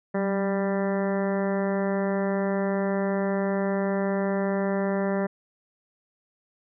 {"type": "harmonic tone with a mistuned harmonic", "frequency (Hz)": 197.2, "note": "G3", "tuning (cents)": 11, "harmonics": [1, 2, 3, 4, 5, 6, 7, 8, 9, 10], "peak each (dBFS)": [-26, -29, -29, -37, -38, -43, -41, -45, -39, -45], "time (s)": [0.14, 5.27], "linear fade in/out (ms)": 10, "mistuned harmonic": 1, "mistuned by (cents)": -41, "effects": []}